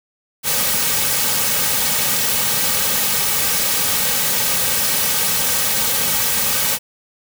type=noise with comb filter; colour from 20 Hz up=white; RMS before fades=-18 dBFS; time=0.43-6.79 s; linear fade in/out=50 ms; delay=2.9 ms; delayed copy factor=-0.75; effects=none